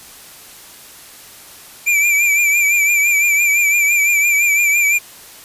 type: tone with vibrato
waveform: square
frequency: 2349 Hz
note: D7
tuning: in tune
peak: -12 dBFS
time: 1.86-4.99 s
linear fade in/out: 20 ms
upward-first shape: triangle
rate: 5.9 Hz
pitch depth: 62 cents each way
effects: white hiss -39 dBFS RMS until 5.44 s + resampled to 32000 Hz